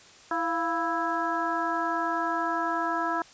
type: harmonic tone with a mistuned harmonic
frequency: 329.6 Hz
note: E4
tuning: in tune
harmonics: 1 / 2 / 3 / 4 / 5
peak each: -33 / -32 / -30 / -31 / -34 dBFS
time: 0.31-3.22 s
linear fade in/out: 2 ms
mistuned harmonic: 2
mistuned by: +79 cents
effects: white hiss -52 dBFS RMS until 3.33 s + resampled to 16000 Hz